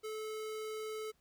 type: tone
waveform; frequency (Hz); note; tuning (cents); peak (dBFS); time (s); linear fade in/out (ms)
square; 433.8; A4; -25; -40; 0.03-1.12; 20
effects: pink hiss -75 dBFS RMS until 1.2 s